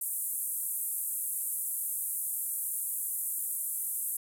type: band-pass noise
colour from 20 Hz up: white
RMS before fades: -34 dBFS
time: 0.01-4.17 s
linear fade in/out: 5 ms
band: 8500 to 14000 Hz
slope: 48 dB/octave
effects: none